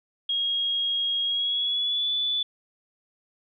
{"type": "tone with pitch glide", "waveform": "sine", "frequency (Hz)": [3276, 3471], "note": ["G#7", "A7"], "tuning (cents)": [-24, -24], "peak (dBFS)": -23, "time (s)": [0.29, 2.43], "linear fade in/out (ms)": 5, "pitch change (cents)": 100, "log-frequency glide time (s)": [1.24, 2.12], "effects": []}